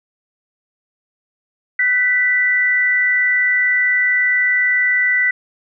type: tone pair together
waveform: sine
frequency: 1508.4 / 1975.5 Hz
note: F#6 / B6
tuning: +33 / 0 cents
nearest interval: perfect fourth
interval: 467 cents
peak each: -21 / -13 dBFS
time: 1.79-5.31 s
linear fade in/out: 5 ms
effects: none